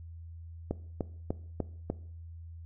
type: click train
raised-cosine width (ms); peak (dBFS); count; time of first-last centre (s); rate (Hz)
2; -17; 5; 0.71-1.9; 3.36
effects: noise-tail reverb RT60 0.6 s tail -19 dB re dry + added 83 Hz sine -43 dBFS peak until 2.65 s